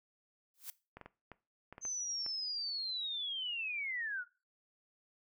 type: noise with exponential growth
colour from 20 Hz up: blue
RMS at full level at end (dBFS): -40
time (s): 0.54-0.7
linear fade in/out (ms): 1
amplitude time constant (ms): 33
type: clicks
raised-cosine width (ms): 0.5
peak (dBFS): -33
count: 8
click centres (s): 0.97 / 1.013 / 1.06 / 1.317 / 1.726 / 1.781 / 1.852 / 2.263
type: linear sweep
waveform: sine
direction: down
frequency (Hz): 6272 to 1393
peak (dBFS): -36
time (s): 1.81-4.25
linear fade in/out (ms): 50
effects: noise-tail reverb RT60 0.3 s tail -19 dB re dry